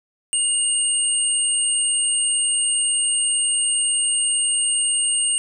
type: tone pair together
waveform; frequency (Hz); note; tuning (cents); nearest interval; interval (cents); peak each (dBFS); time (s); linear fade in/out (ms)
sine; 2852 / 8611; F7 / C9; +36 / +49; octave + perfect fifth; 1913; -25 / -18; 0.33-5.38; 0
effects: none